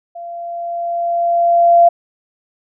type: tone with level ramp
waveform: sine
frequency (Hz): 687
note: F5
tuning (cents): -29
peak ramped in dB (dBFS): -27 to -4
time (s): 0.15-1.89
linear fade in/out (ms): 10
effects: none